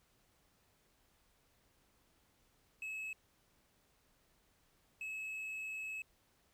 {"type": "tone bursts at uneven times", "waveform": "triangle", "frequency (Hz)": 2584, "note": "E7", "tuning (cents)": -35, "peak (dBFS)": -39, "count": 2, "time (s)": [[2.82, 3.13], [5.01, 6.02]], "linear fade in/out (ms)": 2, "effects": ["pink hiss -73 dBFS RMS until 6.53 s"]}